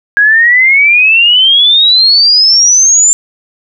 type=exponential sweep; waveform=sine; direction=up; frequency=1634 to 7290 Hz; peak=-3 dBFS; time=0.17-3.13 s; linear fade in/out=0 ms; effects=none